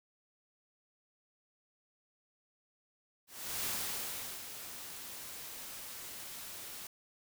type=noise with ADSR envelope; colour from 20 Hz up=white; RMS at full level=-36 dBFS; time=3.27-6.87 s; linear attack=370 ms; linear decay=790 ms; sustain=-10 dB; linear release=3 ms; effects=none